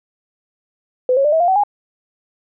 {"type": "tone with pitch steps", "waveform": "sine", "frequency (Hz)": [506, 548.6, 594.8, 644.9, 699.2, 758.1, 822], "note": ["B4", "C#5", "D5", "E5", "F5", "F#5", "G#5"], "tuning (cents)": [42, -18, 22, -38, 2, 42, -18], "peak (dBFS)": -11, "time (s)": [1.09, 1.636], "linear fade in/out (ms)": 2, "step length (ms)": 78, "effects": []}